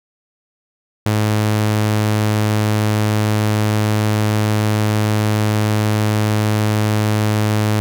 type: tone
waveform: sawtooth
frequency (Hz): 106.6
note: G#2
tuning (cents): +46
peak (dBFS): -10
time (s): 1.06-7.8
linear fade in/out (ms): 0
effects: none